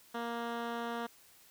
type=tone with low-pass filter; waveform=10% pulse; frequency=234.3 Hz; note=A#3; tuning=9 cents sharp; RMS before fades=-38 dBFS; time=0.14-1.07 s; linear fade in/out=10 ms; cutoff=3000 Hz; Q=0.75; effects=white hiss -61 dBFS RMS until 1.5 s